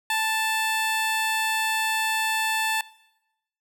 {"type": "tone", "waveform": "15% pulse", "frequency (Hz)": 880, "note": "A5", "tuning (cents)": 0, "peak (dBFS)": -16, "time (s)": [0.1, 2.81], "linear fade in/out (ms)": 2, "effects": ["noise-tail reverb RT60 0.9 s tail -21 dB re dry"]}